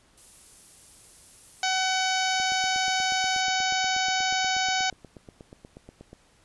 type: noise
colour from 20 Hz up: violet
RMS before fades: -46 dBFS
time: 0.17-3.42 s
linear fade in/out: 10 ms
type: harmonic tone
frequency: 753 Hz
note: F#5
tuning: 30 cents sharp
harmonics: 1 / 2 / 3 / 4 / 5 / 6 / 7 / 8 / 9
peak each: -27 / -30 / -32 / -33 / -34 / -35 / -35 / -36 / -37 dBFS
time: 1.63-4.9 s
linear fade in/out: 2 ms
type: click train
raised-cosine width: 2 ms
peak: -30 dBFS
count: 32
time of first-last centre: 2.4-6.13 s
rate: 8.31 Hz
effects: pink hiss -61 dBFS RMS until 6.44 s + resampled to 24000 Hz